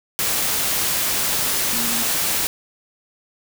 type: tone in noise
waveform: sine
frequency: 233.1 Hz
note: A#3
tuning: in tune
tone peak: -29 dBFS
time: 1.73-2.03 s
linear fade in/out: 0 ms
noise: white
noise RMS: -21 dBFS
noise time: 0.19-2.47 s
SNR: -11 dB
effects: none